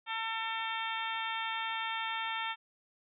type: harmonic tone with a mistuned harmonic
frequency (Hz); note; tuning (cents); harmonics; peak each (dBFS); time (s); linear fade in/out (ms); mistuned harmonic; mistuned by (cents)
449.1; A4; +35; 2 / 3 / 4 / 5 / 6 / 7 / 8; -38 / -40 / -41 / -42 / -43 / -43 / -44; 0.06-2.56; 50; 7; +25
effects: none